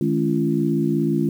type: tone cluster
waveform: sine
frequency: 156 / 212.5 / 278.3 / 340.7 Hz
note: D#3 / G#3 / C#4 / F4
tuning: +5 / +40 / +7 / -43 cents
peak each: -23 dBFS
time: 0.01-1.29 s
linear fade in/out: 2 ms
effects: 8-bit